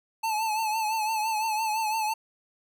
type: tone with vibrato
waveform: square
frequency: 873 Hz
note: A5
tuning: 14 cents flat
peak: -26 dBFS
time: 0.23-2.14 s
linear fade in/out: 10 ms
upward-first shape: triangle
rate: 5.9 Hz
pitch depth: 67 cents each way
effects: none